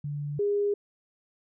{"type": "tone pair in turn", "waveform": "sine", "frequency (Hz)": [145.5, 408.2], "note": ["D3", "G#4"], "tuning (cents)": [-16, -30], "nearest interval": "octave + tritone", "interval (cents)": 1786, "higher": "second", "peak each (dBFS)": [-30, -23], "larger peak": "second", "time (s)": [[0.04, 0.39], [0.39, 0.74]], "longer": "neither", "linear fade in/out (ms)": 5, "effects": []}